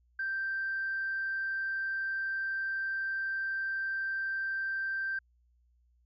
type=tone; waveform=sine; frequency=1568 Hz; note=G6; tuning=in tune; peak=-30 dBFS; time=0.19-5.19 s; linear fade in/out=5 ms; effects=tanh soft clip ceiling -26 dBFS + added 60 Hz sine -65 dBFS peak until 6.05 s